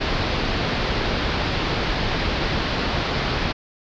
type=low-pass noise; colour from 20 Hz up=pink; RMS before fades=-23 dBFS; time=0-3.53 s; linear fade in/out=20 ms; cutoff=4900 Hz; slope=48 dB/octave; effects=none